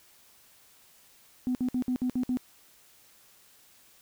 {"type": "tone bursts", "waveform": "sine", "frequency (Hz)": 251.3, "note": "B3", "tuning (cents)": 30, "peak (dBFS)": -24, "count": 7, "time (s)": [1.47, 2.371], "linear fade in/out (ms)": 0, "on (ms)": 79, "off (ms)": 58, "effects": ["tanh soft clip ceiling -21 dBFS", "white hiss -59 dBFS RMS until 4.01 s"]}